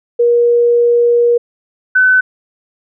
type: tone pair in turn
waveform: sine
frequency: 476 / 1511.2 Hz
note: A#4 / F#6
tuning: +36 / +36 cents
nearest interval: octave + minor sixth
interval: 2000 cents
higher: second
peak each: -7 / -6 dBFS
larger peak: second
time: 0.19-1.38 / 1.95-2.21 s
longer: first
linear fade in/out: 10 ms
effects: none